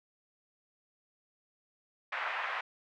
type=band-pass noise; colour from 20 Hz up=white; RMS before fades=-36 dBFS; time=2.12-2.61 s; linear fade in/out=5 ms; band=690 to 2200 Hz; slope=24 dB/octave; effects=none